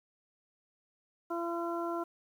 harmonic tone, 340 Hz, F4, 46 cents flat, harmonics 1 / 2 / 3 / 4, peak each -35 / -38 / -40 / -41 dBFS, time 1.3-2.04 s, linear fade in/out 10 ms, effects 10-bit

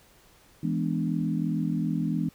sine chord, E dominant seventh, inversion none, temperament equal, 164.81 / 207.7 / 246.9 / 293.7 Hz, E3 / G#3 / B3 / D4, 0 / 0 / 0 / 0 cents, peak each -28 / -31 / -31 / -32 dBFS, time 0.63-2.29 s, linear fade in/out 5 ms, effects pink hiss -58 dBFS RMS until 2.34 s

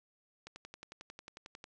click train, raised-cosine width 0.2 ms, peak -30 dBFS, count 14, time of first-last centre 0.47-1.641 s, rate 11.1 Hz, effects resampled to 24000 Hz

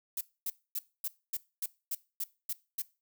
violet noise bursts, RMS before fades -34 dBFS, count 10, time 0.17-2.82 s, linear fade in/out 5 ms, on 40 ms, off 250 ms, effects noise-tail reverb RT60 0.3 s tail -20 dB re dry

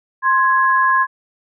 sine tone pair together, 1049.5 / 1666 Hz, C6 / G#6, +5 / +5 cents, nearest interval minor sixth, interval 800 cents, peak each -13 / -16 dBFS, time 0.22-1.07 s, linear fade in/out 50 ms, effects none

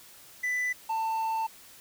triangle tone pair in turn, 1991 / 892.3 Hz, B6 / A5, +14 / +24 cents, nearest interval octave + major second, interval 1390 cents, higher first, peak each -25 dBFS, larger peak neither, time 0.43-0.73 / 0.89-1.47 s, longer second, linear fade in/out 10 ms, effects white hiss -52 dBFS RMS until 1.8 s

